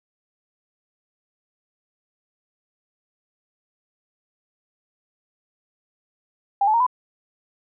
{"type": "tone with pitch steps", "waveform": "sine", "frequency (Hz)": [800, 862.4, 929.6, 1002.1], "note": ["G5", "A5", "A#5", "B5"], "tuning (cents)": [35, -35, -5, 25], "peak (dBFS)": -15, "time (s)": [6.61, 6.866], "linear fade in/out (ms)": 5, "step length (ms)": 64, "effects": []}